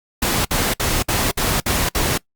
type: noise bursts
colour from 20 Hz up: pink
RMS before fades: -19 dBFS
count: 7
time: 0.22-2.178 s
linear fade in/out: 5 ms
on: 230 ms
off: 58 ms
effects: noise-tail reverb RT60 0.1 s tail -22 dB re dry + Opus 48 kbps